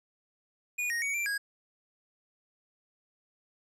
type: tone with pitch steps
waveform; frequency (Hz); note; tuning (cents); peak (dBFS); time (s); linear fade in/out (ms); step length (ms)
square; 2452 / 1867 / 2245 / 2356 / 1643; D#7 / A#6 / C#7 / D7 / G#6; -26 / +2 / +21 / +5 / -19; -30; 0.78-1.38; 10; 120
effects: low-pass 12000 Hz 12 dB/octave